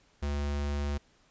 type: tone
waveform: square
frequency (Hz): 72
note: D2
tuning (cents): -34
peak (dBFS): -30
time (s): 0.22-0.98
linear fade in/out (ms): 10
effects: pink hiss -65 dBFS RMS until 1.3 s + resampled to 16000 Hz